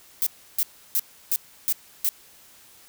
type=noise bursts; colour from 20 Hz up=violet; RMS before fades=-22 dBFS; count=6; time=0.22-2.09 s; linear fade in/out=0 ms; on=45 ms; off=320 ms; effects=white hiss -52 dBFS RMS until 2.88 s